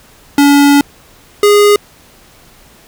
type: tone pair in turn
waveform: square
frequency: 284.8 / 412.2 Hz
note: C#4 / G#4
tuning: +47 / -13 cents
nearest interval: tritone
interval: 640 cents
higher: second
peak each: -5 dBFS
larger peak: neither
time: 0.38-0.81 / 1.43-1.76 s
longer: first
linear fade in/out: 2 ms
effects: pink hiss -43 dBFS RMS until 2.87 s